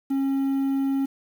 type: tone with quantisation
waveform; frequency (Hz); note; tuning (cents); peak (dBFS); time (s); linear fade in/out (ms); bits
triangle; 272.3; C#4; -31; -19; 0.1-1.06; 10; 8
effects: none